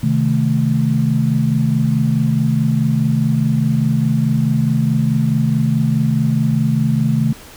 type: chord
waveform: sine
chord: A diminished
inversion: first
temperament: equal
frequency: 130.81 / 155.56 / 220 Hz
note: C3 / Eb3 / A3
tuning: 0 / 0 / 0 cents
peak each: -17 dBFS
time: 0.03-7.33 s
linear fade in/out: 5 ms
effects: pink hiss -39 dBFS RMS until 7.56 s